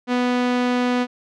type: tone with low-pass filter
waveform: sawtooth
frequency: 247.2 Hz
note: B3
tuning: 2 cents sharp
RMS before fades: -20 dBFS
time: 0.07-1.07 s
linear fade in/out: 50 ms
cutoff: 3800 Hz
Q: 0.74
effects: none